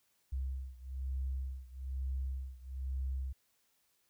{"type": "beating tone pair", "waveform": "sine", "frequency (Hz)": [65.41, 66.51], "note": ["C2", "C2"], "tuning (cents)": [0, 29], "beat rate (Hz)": 1.1, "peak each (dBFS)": [-38, -40], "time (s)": [0.32, 3.33], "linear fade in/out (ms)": 10, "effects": ["white hiss -75 dBFS RMS until 4.09 s"]}